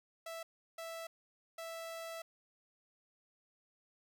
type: tone bursts at uneven times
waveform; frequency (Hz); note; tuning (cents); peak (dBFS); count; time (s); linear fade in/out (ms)
sawtooth; 659.3; E5; 0; -39; 3; 0.26-0.43 / 0.78-1.07 / 1.58-2.22; 5
effects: none